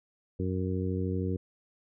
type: harmonic tone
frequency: 92.9 Hz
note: F#2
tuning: 7 cents sharp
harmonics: 1 / 2 / 3 / 4 / 5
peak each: -31 / -34 / -36 / -37 / -38 dBFS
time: 0.39-1.37 s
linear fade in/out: 10 ms
effects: none